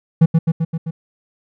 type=tone with echo; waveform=triangle; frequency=163.1 Hz; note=E3; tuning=18 cents flat; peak=-4 dBFS; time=0.21-0.26 s; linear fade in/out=10 ms; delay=130 ms; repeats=5; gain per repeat=-3 dB; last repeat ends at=0.91 s; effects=none